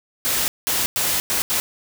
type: noise bursts at uneven times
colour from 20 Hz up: white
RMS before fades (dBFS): -21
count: 5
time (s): 0.25-0.48 / 0.67-0.86 / 0.96-1.2 / 1.3-1.42 / 1.5-1.6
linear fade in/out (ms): 0
effects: none

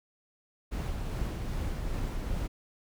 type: noise with tremolo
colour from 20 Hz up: brown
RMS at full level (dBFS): -32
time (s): 0.71-2.48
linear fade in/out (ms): 20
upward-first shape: sine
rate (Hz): 2.5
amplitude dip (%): 25
effects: none

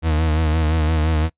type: tone with vibrato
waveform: 40% pulse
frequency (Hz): 78.7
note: D#2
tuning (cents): +20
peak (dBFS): -15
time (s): 0.02-1.3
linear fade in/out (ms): 50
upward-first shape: sine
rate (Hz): 5.8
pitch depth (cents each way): 56
effects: noise-tail reverb RT60 0.1 s tail -23 dB re dry + resampled to 8000 Hz

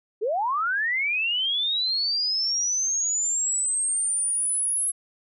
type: linear sweep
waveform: sine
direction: up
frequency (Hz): 388.5 to 10880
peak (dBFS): -22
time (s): 0.21-4.92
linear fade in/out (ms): 20
effects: none

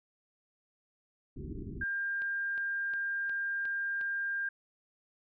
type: low-pass noise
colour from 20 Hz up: pink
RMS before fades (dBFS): -41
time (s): 1.36-1.84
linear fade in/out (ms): 5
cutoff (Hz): 400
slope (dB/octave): 96
type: tone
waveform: sine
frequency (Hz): 1600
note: G6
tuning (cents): +35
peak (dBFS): -31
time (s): 1.81-4.49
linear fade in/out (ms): 5
type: click train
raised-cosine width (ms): 0.3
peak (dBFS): -34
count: 6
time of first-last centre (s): 2.22-4.012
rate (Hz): 2.79
effects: none

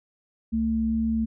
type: tone pair together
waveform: sine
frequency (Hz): 66.7 / 224.4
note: C2 / A3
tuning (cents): +34 / +34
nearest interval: octave + major sixth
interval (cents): 2100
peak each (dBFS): -31 / -22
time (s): 0.52-1.26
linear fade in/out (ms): 20
effects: none

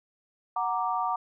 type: chord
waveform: sine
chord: Gb augmented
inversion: none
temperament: equal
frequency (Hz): 740 / 932.3 / 1174.7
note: Gb5 / Bb5 / D6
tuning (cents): 0 / 0 / 0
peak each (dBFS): -30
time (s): 0.56-1.16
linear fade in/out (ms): 5
effects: none

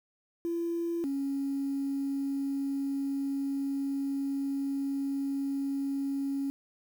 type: tone pair in turn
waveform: sine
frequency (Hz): 338.8 / 275.9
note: E4 / C#4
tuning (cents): +48 / -8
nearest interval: major third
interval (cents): 356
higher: first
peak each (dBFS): -28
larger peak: neither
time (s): 0.45-1.04 / 1.04-6.5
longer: second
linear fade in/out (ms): 0
effects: tanh soft clip ceiling -25 dBFS + 9-bit

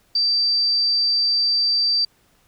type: tone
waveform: sine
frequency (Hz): 4667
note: D8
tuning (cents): -12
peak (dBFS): -16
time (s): 0.15-2.05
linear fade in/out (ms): 5
effects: pink hiss -60 dBFS RMS until 2.47 s

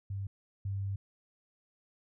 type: tone pair in turn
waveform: sine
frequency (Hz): 98.4 / 98.4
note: G2 / G2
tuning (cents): +7 / +7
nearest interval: unison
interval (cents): 0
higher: neither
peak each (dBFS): -34 / -32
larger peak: second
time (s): 0.1-0.27 / 0.65-0.96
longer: second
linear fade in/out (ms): 5
effects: none

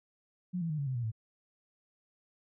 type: tone with pitch steps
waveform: sine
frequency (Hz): 180 / 166.02 / 153.12 / 141.23 / 130.25 / 120.14 / 110.8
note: F#3 / E3 / D#3 / C#3 / C3 / B2 / A2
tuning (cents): -47 / +13 / -27 / +33 / -7 / -47 / +13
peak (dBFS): -31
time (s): 0.53-1.118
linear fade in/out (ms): 20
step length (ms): 84
effects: none

